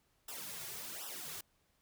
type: noise with flanger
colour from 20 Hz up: white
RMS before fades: -45 dBFS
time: 0.28-1.41 s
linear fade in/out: 5 ms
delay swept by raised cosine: 0.44 to 3.94 ms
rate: 1.3 Hz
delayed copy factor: -0.95
effects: pink hiss -75 dBFS RMS until 1.81 s